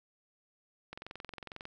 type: click train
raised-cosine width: 0.3 ms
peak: -27 dBFS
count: 17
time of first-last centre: 0.93-1.654 s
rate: 22.1 Hz
effects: none